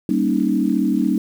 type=chord; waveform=sine; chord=Eb dominant seventh; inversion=first; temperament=equal; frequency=196 / 233.1 / 277.2 / 311.1 Hz; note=G3 / Bb3 / Db4 / Eb4; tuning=0 / 0 / 0 / 0 cents; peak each=-21 dBFS; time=0.09-1.18 s; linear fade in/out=2 ms; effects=7-bit